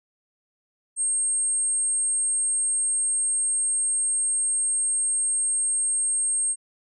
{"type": "tone", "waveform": "sine", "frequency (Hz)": 8500, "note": "C9", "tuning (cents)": 26, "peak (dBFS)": -21, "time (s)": [0.96, 6.56], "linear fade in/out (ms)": 50, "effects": []}